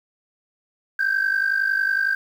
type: tone pair together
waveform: sine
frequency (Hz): 1549.1 / 1600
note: G6 / G6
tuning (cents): -21 / +35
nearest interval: minor second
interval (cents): 56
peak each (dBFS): -20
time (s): 0.99-2.15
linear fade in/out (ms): 5
effects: tanh soft clip ceiling -14 dBFS + 8-bit